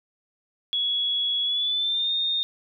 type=tone with pitch glide; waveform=sine; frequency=3361 to 3665 Hz; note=G#7 to A#7; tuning=+20 to -30 cents; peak=-22 dBFS; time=0.73-2.43 s; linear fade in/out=0 ms; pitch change=+150 cents; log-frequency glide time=1.43-2.12 s; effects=none